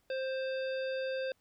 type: harmonic tone with a mistuned harmonic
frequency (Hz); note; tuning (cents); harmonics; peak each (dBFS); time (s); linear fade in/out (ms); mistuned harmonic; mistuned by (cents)
526; C5; +9; 1 / 3 / 5 / 7 / 9; -33 / -43 / -47 / -50 / -52; 0.1-1.32; 2; 7; -27
effects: pink hiss -74 dBFS RMS until 1.4 s